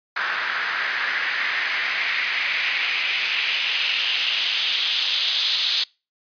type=noise with band-pass filter sweep; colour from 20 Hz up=white; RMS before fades=-23 dBFS; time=0.16-5.84 s; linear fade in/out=5 ms; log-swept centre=1500 to 3800 Hz; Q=3.2; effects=noise-tail reverb RT60 0.3 s tail -26 dB re dry + resampled to 11025 Hz